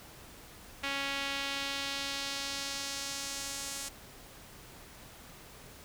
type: tone with band-pass filter sweep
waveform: sawtooth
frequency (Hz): 277.2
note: C#4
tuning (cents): 0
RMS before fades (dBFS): -37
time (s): 0.83-3.89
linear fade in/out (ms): 10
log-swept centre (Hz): 2600 to 7900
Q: 1.3
effects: pink hiss -52 dBFS RMS until 5.84 s